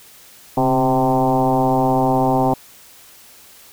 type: tone with frequency modulation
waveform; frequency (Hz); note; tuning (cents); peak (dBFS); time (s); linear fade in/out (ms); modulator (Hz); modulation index
sine; 520; C5; -11; -13; 0.57-2.54; 5; 128; 3.1
effects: white hiss -45 dBFS RMS until 3.72 s